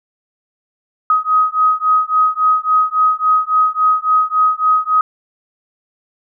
sine beating tone pair, 1258 / 1261.6 Hz, D#6 / D#6, +19 / +24 cents, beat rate 3.6 Hz, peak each -14 dBFS, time 1.1-5.01 s, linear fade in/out 2 ms, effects none

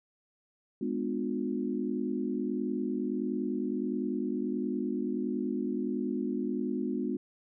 sine chord, G# diminished seventh, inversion none, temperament just, 207.7 / 249.2 / 299 / 358.8 Hz, G#3 / B3 / D4 / F4, 0 / +16 / +31 / +47 cents, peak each -35 / -33 / -36 / -36 dBFS, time 0.81-7.17 s, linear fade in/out 5 ms, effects none

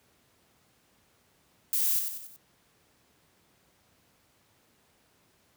violet noise with echo, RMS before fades -27 dBFS, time 1.73-1.99 s, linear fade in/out 0 ms, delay 93 ms, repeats 4, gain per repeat -6 dB, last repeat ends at 2.362 s, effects pink hiss -66 dBFS RMS until 5.56 s + high-pass 80 Hz 12 dB/octave

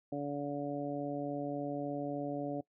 harmonic tone, 143.5 Hz, D3, 40 cents flat, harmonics 1 / 2 / 3 / 4 / 5, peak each -44 / -37 / -44 / -40 / -44 dBFS, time 0.12-2.61 s, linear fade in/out 5 ms, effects noise-tail reverb RT60 0.1 s tail -21 dB re dry

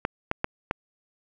clicks, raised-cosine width 0.5 ms, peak -9 dBFS, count 4, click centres 0.051 / 0.314 / 0.444 / 0.711 s, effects none

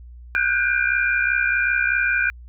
sine tone cluster, 1460 / 1525 / 1588 / 2397 Hz, F#6 / G6 / G6 / D7, -24 / -48 / +22 / +35 cents, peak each -23 dBFS, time 0.35-2.3 s, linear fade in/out 0 ms, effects added 60 Hz sine -38 dBFS peak until 2.48 s

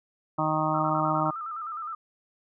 harmonic tone, 155.56 Hz, D#3, in tune, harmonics 1 / 2 / 4 / 5 / 6 / 7 / 8, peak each -31 / -31 / -31 / -31 / -31 / -31 / -31 dBFS, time 0.38-1.31 s, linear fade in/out 10 ms
sine tone with vibrato, 1275 Hz, D#6, 42 cents sharp, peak -32 dBFS, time 0.74-1.95 s, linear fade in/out 5 ms, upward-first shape square, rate 9.7 Hz, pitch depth 74 cents each way
effects none

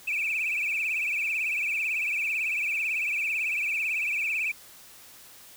sine tone with vibrato, 2473 Hz, D#7, 11 cents flat, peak -24 dBFS, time 0.07-4.52 s, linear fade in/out 10 ms, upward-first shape triangle, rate 18 Hz, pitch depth 150 cents each way, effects tanh soft clip ceiling -22 dBFS + white hiss -50 dBFS RMS until 5.56 s

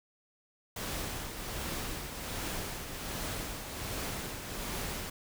pink noise with tremolo, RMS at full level -36 dBFS, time 0.76-5.1 s, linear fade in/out 5 ms, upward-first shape triangle, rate 1.3 Hz, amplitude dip 50%, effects none

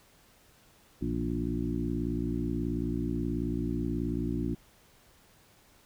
harmonic tone with a mistuned harmonic, 58.5 Hz, A#1, 7 cents sharp, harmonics 1 / 2 / 3 / 4 / 5 / 6, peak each -36 / -37 / -37 / -35 / -34 / -38 dBFS, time 1.01-4.55 s, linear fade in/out 10 ms, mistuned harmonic 3, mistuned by -67 cents, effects pink hiss -61 dBFS RMS until 5.85 s

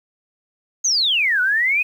sine exponential two-way sweep, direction down then up, 6610 to 1447 to 2557 Hz, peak -15 dBFS, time 0.84-1.83 s, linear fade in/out 10 ms, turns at 1.41 s, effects 8-bit

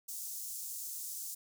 pink high-pass noise, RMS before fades -42 dBFS, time 0.08-1.35 s, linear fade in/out 10 ms, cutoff 6400 Hz, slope 24 dB/octave, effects none

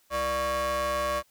45% pulse ring-modulated tone, 261.6 Hz, C4, in tune, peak -23 dBFS, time 0.1-1.23 s, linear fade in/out 50 ms, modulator 852 Hz, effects white hiss -65 dBFS RMS until 1.3 s

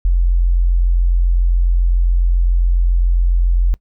sine tone, 43.65 Hz, F1, in tune, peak -10 dBFS, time 0.05-3.74 s, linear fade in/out 0 ms, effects noise-tail reverb RT60 0.1 s tail -22 dB re dry

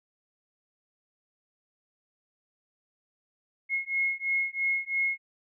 sine beating tone pair, 2163 / 2166 Hz, C#7 / C#7, -43 / -41 cents, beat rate 3 Hz, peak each -29 dBFS, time 3.69-5.18 s, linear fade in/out 50 ms, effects none

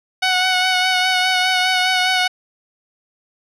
10% pulse tone with vibrato, 740 Hz, F#5, in tune, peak -6 dBFS, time 0.22-2.28 s, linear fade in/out 10 ms, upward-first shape sine, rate 4.9 Hz, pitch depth 22 cents each way, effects low-pass 7000 Hz 12 dB/octave

